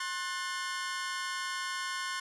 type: chord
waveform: sawtooth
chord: F# diminished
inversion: second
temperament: just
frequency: 1065.6 / 1480 / 1776 Hz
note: C6 / F#6 / A6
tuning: +31 / 0 / +16 cents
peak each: -33 / -35 / -37 dBFS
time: 0-2.2 s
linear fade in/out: 5 ms
effects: resampled to 24000 Hz

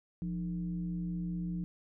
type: tone with frequency modulation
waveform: sine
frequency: 174.61 Hz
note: F3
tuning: in tune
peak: -33 dBFS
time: 0.22-1.64 s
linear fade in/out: 0 ms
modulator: 132 Hz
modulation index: 0.51
effects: none

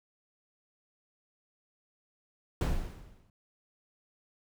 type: noise with exponential decay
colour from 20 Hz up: brown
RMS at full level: -25 dBFS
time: 2.61-3.3 s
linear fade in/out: 2 ms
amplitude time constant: 150 ms
effects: none

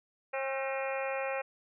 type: harmonic tone with a mistuned harmonic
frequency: 269 Hz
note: C4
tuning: 48 cents sharp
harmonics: 2 / 3 / 4 / 5 / 6 / 7 / 8 / 9 / 10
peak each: -34 / -39 / -44 / -44 / -45 / -43 / -47 / -41 / -48 dBFS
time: 0.33-1.42 s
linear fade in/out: 10 ms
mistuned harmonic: 6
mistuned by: -60 cents
effects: none

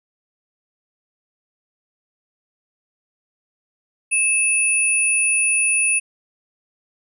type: tone pair together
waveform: sine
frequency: 2611 / 9716 Hz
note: E7 / D#9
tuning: -17 / -42 cents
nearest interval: octave + major seventh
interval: 2275 cents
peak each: -18 dBFS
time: 4.11-6 s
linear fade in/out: 20 ms
effects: none

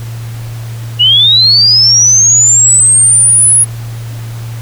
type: linear sweep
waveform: sine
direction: up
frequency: 2847 to 10520 Hz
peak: -3 dBFS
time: 0.99-3.65 s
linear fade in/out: 20 ms
effects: added 115 Hz sine -19 dBFS peak until 4.61 s + pink hiss -33 dBFS RMS until 4.61 s

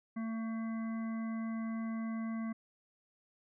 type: harmonic tone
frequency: 224.7 Hz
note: A3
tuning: 37 cents sharp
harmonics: 1 / 3 / 5 / 7 / 9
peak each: -35 / -51 / -50 / -57 / -54 dBFS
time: 0.16-2.53 s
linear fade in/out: 10 ms
effects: none

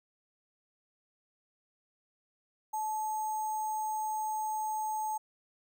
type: tone with sample-and-hold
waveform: sine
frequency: 864 Hz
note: A5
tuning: 32 cents flat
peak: -31 dBFS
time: 2.73-5.18 s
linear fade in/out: 10 ms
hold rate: 7350 Hz
effects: none

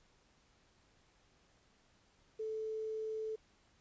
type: tone with quantisation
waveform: sine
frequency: 437.6 Hz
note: A4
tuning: 9 cents flat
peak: -37 dBFS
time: 2.39-3.36 s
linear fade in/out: 10 ms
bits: 11
effects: pink hiss -70 dBFS RMS until 3.8 s + resampled to 16000 Hz

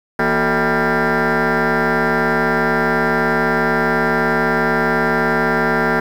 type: tone with frequency modulation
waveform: sine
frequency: 573 Hz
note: D5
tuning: 43 cents flat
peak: -11 dBFS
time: 0.19-6 s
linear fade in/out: 5 ms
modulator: 203 Hz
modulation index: 6
effects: tanh soft clip ceiling -12 dBFS + 7-bit

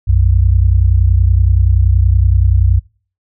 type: tone pair together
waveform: sine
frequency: 61.4 / 92 Hz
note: B1 / F#2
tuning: -9 / -9 cents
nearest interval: perfect fifth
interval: 700 cents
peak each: -10 dBFS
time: 0.07-2.8 s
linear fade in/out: 20 ms
effects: noise-tail reverb RT60 0.4 s tail -22 dB re dry

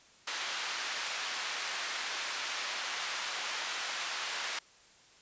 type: band-pass noise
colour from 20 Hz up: pink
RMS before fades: -37 dBFS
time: 0.27-4.59 s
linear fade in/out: 5 ms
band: 1200 to 5900 Hz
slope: 12 dB/octave
effects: white hiss -60 dBFS RMS until 5.21 s + resampled to 16000 Hz

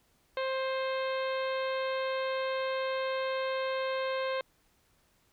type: harmonic tone with a mistuned harmonic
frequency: 527 Hz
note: C5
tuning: 12 cents sharp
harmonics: 1 / 2 / 3 / 4 / 5 / 6 / 7 / 8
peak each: -31 / -37 / -41 / -43 / -45 / -47 / -48 / -49 dBFS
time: 0.37-4.41 s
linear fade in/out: 2 ms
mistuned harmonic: 5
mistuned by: -22 cents
effects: pink hiss -69 dBFS RMS until 5.32 s

